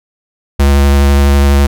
square tone with vibrato, 70.1 Hz, C#2, 20 cents sharp, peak -6 dBFS, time 0.59-1.67 s, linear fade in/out 10 ms, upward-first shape triangle, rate 12 Hz, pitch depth 19 cents each way, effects none

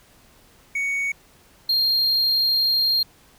triangle tone pair in turn, 2231 / 4212 Hz, C#7 / C8, +11 / +11 cents, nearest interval major seventh, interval 1100 cents, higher second, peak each -20 / -16 dBFS, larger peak second, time 0.75-1.12 / 1.69-3.03 s, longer second, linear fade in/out 5 ms, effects pink hiss -54 dBFS RMS until 3.38 s

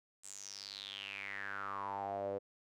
sawtooth tone with band-pass filter sweep, 99.3 Hz, G2, 23 cents sharp, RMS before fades -43 dBFS, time 0.23-2.39 s, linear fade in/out 20 ms, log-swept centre 8100 to 500 Hz, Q 7.5, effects none

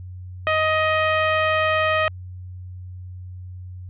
15% pulse tone, 627 Hz, D#5, 13 cents sharp, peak -11 dBFS, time 0.47-2.08 s, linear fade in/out 0 ms, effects added 91 Hz sine -33 dBFS peak until 3.89 s + resampled to 8000 Hz

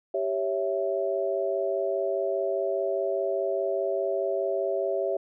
sine chord, C# diminished, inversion second, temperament equal, 392 / 554.4 / 659.3 Hz, G4 / C#5 / E5, 0 / 0 / 0 cents, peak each -29 dBFS, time 0.14-5.17 s, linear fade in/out 5 ms, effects none

